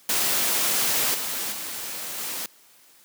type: noise with level steps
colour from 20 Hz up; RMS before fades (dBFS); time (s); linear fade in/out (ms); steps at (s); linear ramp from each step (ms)
white; -23 / -29 / -33 / -31; 0.09-2.46; 2; 1.14 / 1.52 / 2.18; 5
effects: white hiss -55 dBFS RMS until 3.04 s + high-pass 150 Hz 12 dB/octave